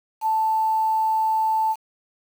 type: tone with quantisation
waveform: sine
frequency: 880 Hz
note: A5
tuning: in tune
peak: -18 dBFS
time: 0.21-1.76 s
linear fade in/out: 50 ms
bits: 7
effects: none